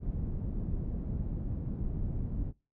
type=low-pass noise; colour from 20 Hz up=pink; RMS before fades=-34 dBFS; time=0-2.53 s; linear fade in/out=50 ms; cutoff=200 Hz; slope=12 dB/octave; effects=noise-tail reverb RT60 0.3 s tail -24 dB re dry